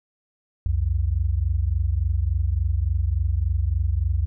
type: tone pair together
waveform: sine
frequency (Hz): 63.82 / 87.31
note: C2 / F2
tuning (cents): -43 / 0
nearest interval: perfect fourth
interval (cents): 543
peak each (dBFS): -22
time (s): 0.66-4.26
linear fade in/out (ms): 0
effects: none

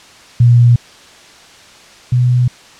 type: tone pair in turn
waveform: sine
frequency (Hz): 120 / 123.95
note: B2 / B2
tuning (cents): -49 / +7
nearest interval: minor second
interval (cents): 56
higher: second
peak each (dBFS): -4 / -8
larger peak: first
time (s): 0.4-0.76 / 2.12-2.48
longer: neither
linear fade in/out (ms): 5
effects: white hiss -40 dBFS RMS until 2.79 s + low-pass 6000 Hz 12 dB/octave

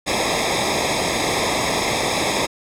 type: noise with comb filter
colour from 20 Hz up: pink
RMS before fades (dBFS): -20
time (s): 0.06-2.47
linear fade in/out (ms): 20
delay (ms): 0.68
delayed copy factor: -0.95
effects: low-pass 8000 Hz 12 dB/octave

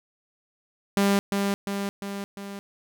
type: tone with echo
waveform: sawtooth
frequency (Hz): 199.3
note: G3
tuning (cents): +29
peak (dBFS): -15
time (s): 0.97-1.19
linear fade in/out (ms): 0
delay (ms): 350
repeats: 4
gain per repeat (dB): -4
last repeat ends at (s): 2.59
effects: none

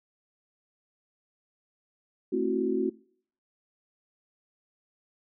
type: chord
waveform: sine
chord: F# half-diminished seventh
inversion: first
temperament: just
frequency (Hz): 222 / 266.4 / 333 / 370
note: A3 / C4 / E4 / F#4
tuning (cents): +16 / +31 / +18 / 0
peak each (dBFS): -33 / -31 / -32 / -27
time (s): 2.32-2.9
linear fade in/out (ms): 10
effects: noise-tail reverb RT60 0.6 s tail -24 dB re dry

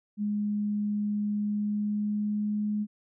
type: tone with pitch glide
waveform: sine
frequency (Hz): 207.7 to 209.7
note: G#3 to G#3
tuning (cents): 0 to +17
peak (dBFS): -26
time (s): 0.17-2.87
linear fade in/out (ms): 50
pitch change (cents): +17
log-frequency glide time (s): 1.37-2.72
effects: none

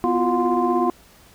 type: tone cluster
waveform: sine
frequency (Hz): 249.2 / 341.6 / 358.1 / 717 / 1040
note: B3 / F4 / F4 / F5 / C6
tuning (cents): +16 / -38 / +43 / +45 / -11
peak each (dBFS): -23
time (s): 0.04-0.9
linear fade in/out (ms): 0
effects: tanh soft clip ceiling -7 dBFS + pink hiss -51 dBFS RMS until 1.34 s

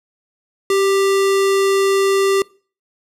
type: tone with sample-and-hold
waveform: sine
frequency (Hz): 390.6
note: G4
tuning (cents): -6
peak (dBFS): -12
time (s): 0.7-2.42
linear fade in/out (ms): 2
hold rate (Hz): 1575
effects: noise-tail reverb RT60 0.4 s tail -23 dB re dry + low-pass 12000 Hz 12 dB/octave

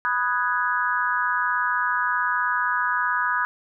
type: chord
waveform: sine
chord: G# minor seventh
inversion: first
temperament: equal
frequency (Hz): 987.8 / 1244.5 / 1480 / 1661.2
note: B5 / D#6 / F#6 / G#6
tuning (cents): 0 / 0 / 0 / 0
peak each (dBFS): -26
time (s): 0.05-3.45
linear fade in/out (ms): 0
effects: none

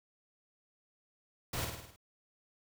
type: noise with echo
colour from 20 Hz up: pink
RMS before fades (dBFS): -37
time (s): 1.53-1.65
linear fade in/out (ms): 5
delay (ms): 52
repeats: 6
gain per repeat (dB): -4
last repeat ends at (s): 1.962
effects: none

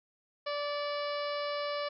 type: harmonic tone with a mistuned harmonic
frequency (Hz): 582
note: D5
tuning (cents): -16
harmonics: 1 / 2 / 3 / 4 / 5 / 6 / 7 / 8 / 9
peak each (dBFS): -34 / -38 / -45 / -45 / -46 / -51 / -47 / -48 / -49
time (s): 0.46-1.89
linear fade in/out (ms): 10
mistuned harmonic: 4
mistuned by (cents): -18
effects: none

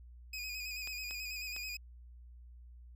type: tone with vibrato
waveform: 25% pulse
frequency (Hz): 2489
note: D#7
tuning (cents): 0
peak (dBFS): -36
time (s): 0.33-1.77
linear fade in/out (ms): 5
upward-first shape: square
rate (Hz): 9.2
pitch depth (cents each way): 34
type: clicks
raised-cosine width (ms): 0.2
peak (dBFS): -30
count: 3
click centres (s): 0.874 / 1.11 / 1.564
effects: added 60 Hz sine -51 dBFS peak until 2.95 s

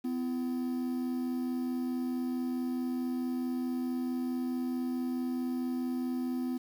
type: tone pair together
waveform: triangle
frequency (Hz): 252.6 / 337.2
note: B3 / E4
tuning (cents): +39 / +39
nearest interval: perfect fourth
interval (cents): 500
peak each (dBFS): -29 / -38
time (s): 0.04-6.58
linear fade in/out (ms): 10
effects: 9-bit

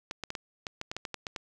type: clicks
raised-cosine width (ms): 0.2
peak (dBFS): -18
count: 12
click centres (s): 0.111 / 0.237 / 0.304 / 0.352 / 0.668 / 0.814 / 0.915 / 0.966 / 1.052 / 1.143 / 1.268 / 1.362
effects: none

